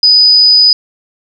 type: tone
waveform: sine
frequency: 4978 Hz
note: D#8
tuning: in tune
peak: -3 dBFS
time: 0.03-0.73 s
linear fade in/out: 2 ms
effects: none